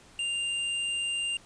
square tone, 2794 Hz, F7, in tune, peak -29 dBFS, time 0.19-1.37 s, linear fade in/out 2 ms, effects pink hiss -55 dBFS RMS until 1.45 s + resampled to 22050 Hz

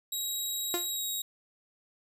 15% pulse tone with pitch glide, 3832 to 3799 Hz, A#7 to A#7, +47 to +32 cents, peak -25 dBFS, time 0.12-1.22 s, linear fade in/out 5 ms, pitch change -15 cents, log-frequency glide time 0.91-1.04 s
sawtooth tone with exponential decay, 349.5 Hz, F4, 1 cent sharp, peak -23 dBFS, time 0.74-0.9 s, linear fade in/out 1 ms, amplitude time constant 34 ms
effects none

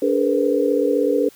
sine tone cluster, 288.4 / 415.5 / 467 / 503 Hz, D4 / G#4 / A#4 / B4, -31 / +1 / +3 / +32 cents, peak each -21 dBFS, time 0.02-1.29 s, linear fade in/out 5 ms, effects white hiss -49 dBFS RMS until 1.35 s

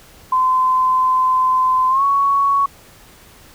sine tone with pitch glide, 1028 to 1114.6 Hz, C6 to C#6, -31 to +9 cents, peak -12 dBFS, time 0.32-2.66 s, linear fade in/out 5 ms, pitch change +140 cents, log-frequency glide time 1.89-2.03 s, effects pink hiss -45 dBFS RMS until 3.54 s

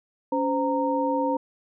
sine tone cluster, 281.3 / 517 / 926 Hz, C#4 / C5 / A#5, +26 / -21 / -12 cents, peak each -26 dBFS, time 0.32-1.37 s, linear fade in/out 5 ms, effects none

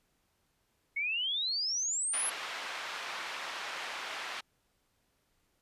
sine exponential sweep, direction up, 2172 to 11175 Hz, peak -30 dBFS, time 0.96-2.3 s, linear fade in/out 10 ms
pink band-pass noise, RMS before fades -40 dBFS, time 2.13-4.41 s, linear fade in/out 10 ms, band 970 to 3600 Hz, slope 12 dB/octave
effects pink hiss -75 dBFS RMS until 5.61 s + resampled to 32000 Hz

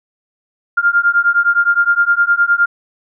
sine beating tone pair, 1396.9 / 1406.6 Hz, F6 / F6, 0 / +12 cents, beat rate 9.7 Hz, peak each -13 dBFS, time 0.77-2.66 s, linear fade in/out 10 ms, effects none

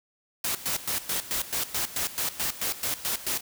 white noise with tremolo, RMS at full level -28 dBFS, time 0.44-3.41 s, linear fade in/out 5 ms, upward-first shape square, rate 4.6 Hz, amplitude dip 80%, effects none

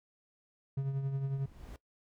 triangle tone with tremolo, 136.6 Hz, C#3, 25 cents flat, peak -27 dBFS, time 0.77-1.46 s, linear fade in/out 5 ms, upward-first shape triangle, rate 11 Hz, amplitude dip 55%
brown noise with exponential growth, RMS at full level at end -43 dBFS, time 0.97-1.76 s, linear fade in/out 1 ms, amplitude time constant 170 ms
effects noise-tail reverb RT60 0.1 s tail -18 dB re dry

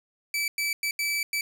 sawtooth tone bursts at uneven times, 2309 Hz, D7, 30 cents flat, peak -22 dBFS, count 5, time 0.34-0.48 / 0.58-0.73 / 0.83-0.91 / 0.99-1.23 / 1.33-1.41 s, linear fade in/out 2 ms, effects 10-bit

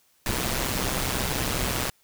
pink noise with amplitude modulation, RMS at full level -24 dBFS, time 0.26-1.9 s, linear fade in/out 2 ms, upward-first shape sine, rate 130 Hz, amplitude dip 70%, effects white hiss -64 dBFS RMS until 2.03 s

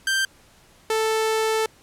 sawtooth tone pair in turn, 1570 / 440.6 Hz, G6 / A4, +2 / +2 cents, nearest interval octave + minor seventh, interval 2200 cents, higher first, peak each -16 dBFS, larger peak neither, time 0.07-0.25 / 0.9-1.66 s, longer second, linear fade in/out 2 ms, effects pink hiss -54 dBFS RMS until 1.82 s + low-pass 12000 Hz 12 dB/octave

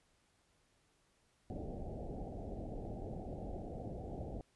pink low-pass noise, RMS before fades -44 dBFS, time 1.5-4.41 s, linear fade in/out 0 ms, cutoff 790 Hz, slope 96 dB/octave, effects pink hiss -74 dBFS RMS until 4.55 s + resampled to 24000 Hz

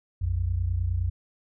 sine tone pair together, 59.6 / 89.3 Hz, A#1 / F2, +39 / +39 cents, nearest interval perfect fifth, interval 700 cents, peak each -28 / -25 dBFS, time 0.21-1.1 s, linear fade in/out 10 ms, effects none

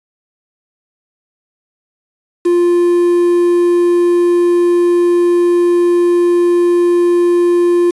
triangle tone with quantisation, 349.2 Hz, F4, in tune, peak -6 dBFS, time 2.45-7.91 s, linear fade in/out 10 ms, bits 5, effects resampled to 22050 Hz

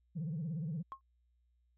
sine tone with vibrato, 159.6 Hz, D#3, 44 cents sharp, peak -34 dBFS, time 0.15-0.83 s, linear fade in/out 20 ms, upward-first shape sine, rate 17 Hz, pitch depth 190 cents each way
sine tone with exponential decay, 1074 Hz, C6, 45 cents sharp, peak -36 dBFS, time 0.92-1.01 s, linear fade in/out 0 ms, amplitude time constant 18 ms
effects tanh soft clip ceiling -33 dBFS + added 60 Hz sine -70 dBFS peak until 1.77 s

